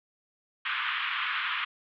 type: band-pass noise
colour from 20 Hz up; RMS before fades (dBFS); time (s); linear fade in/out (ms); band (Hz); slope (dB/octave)
pink; -31; 0.65-1.65; 10; 1100 to 3300; 48
effects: none